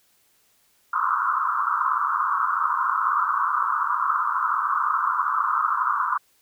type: band-pass noise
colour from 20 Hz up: pink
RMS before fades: -23 dBFS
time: 0.93-6.18 s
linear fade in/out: 5 ms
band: 1000 to 1400 Hz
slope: 96 dB/octave
effects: white hiss -63 dBFS RMS until 6.41 s

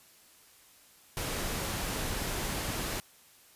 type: noise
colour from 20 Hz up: pink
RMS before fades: -34 dBFS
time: 1.17-3 s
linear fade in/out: 0 ms
effects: white hiss -59 dBFS RMS until 3.55 s + resampled to 32000 Hz

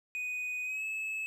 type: tone with pitch glide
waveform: triangle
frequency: 2489 to 2595 Hz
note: D#7 to E7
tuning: 0 to -28 cents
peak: -32 dBFS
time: 0.15-1.26 s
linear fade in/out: 0 ms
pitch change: +72 cents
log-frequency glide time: 0.64-0.84 s
effects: none

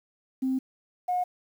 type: tone pair in turn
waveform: sine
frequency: 261.6 / 722.2 Hz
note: C4 / F#5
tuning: 0 / -42 cents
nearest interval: octave + tritone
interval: 1758 cents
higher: second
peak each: -23 dBFS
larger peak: neither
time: 0.42-0.59 / 1.08-1.24 s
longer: first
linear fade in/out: 10 ms
effects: tanh soft clip ceiling -19 dBFS + 9-bit

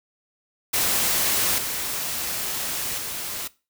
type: noise with level steps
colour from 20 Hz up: white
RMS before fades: -22 / -28 / -31 dBFS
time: 0.73-3.48 s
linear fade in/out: 10 ms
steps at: 1.58 / 2.98 s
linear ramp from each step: 2 ms
effects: noise-tail reverb RT60 0.3 s tail -20 dB re dry

